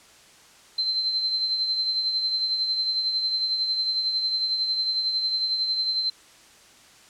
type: tone with tremolo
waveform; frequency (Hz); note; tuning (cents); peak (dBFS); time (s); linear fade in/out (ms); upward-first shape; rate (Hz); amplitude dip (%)
sine; 4100; C8; -36; -20; 0.78-6.1; 5; triangle; 11; 50
effects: white hiss -52 dBFS RMS until 7.09 s + low-pass 8000 Hz 12 dB/octave